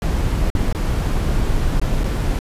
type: noise with dropouts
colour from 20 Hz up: brown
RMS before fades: -18 dBFS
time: 0.02-2.39 s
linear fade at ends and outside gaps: 1 ms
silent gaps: 0.502-0.551 / 0.727-0.748 / 1.798-1.815 / 2.036-2.041 s
effects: resampled to 32000 Hz